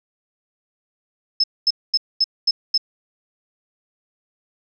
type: tone bursts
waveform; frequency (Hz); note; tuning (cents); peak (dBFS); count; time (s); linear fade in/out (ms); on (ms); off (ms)
sine; 5210; E8; -21; -13; 6; 1.4-2.778; 5; 38; 230
effects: none